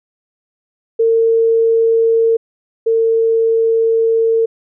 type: tone pair in turn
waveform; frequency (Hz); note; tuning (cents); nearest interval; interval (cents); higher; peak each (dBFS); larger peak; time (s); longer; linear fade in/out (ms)
sine; 454.6 / 452.9; A#4 / A#4; -43 / -50; unison; 7; first; -9 / -10; first; 0.99-2.37 / 2.86-4.46; second; 10
effects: none